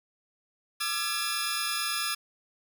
15% pulse tone cluster, 1196 / 1344 / 1687 / 5110 Hz, D6 / E6 / G#6 / D#8, +31 / +33 / +27 / +45 cents, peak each -28 dBFS, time 0.8-2.15 s, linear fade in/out 10 ms, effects none

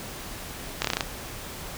slowing click train, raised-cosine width 0.2 ms, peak -6 dBFS, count 7, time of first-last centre 0.82-1.008 s, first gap 25 ms, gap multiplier 1.09, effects pink hiss -38 dBFS RMS until 1.77 s

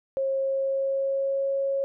sine tone with pitch glide, 539 to 547.8 Hz, C#5 to C#5, -49 to -21 cents, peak -23 dBFS, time 0.17-1.84 s, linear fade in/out 0 ms, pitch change +28 cents, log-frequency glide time 0.38-1.49 s, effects none

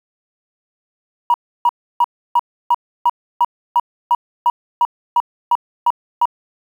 sine tone bursts, 959 Hz, A#5, 49 cents sharp, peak -8 dBFS, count 15, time 1.3-6.255 s, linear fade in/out 2 ms, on 41 ms, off 310 ms, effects tanh soft clip ceiling -6 dBFS + 7-bit

